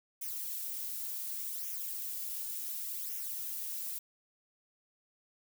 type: noise with flanger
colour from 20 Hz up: violet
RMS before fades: -39 dBFS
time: 0.21-3.99 s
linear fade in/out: 10 ms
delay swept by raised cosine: 0.23 to 3.33 ms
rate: 0.68 Hz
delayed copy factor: -0.6
effects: none